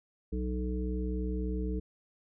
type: harmonic tone with a mistuned harmonic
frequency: 61.74 Hz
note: B1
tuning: in tune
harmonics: 1 / 3 / 5 / 7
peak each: -32 / -37 / -39 / -40 dBFS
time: 0.32-1.8 s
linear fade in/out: 10 ms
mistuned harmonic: 7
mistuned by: +21 cents
effects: none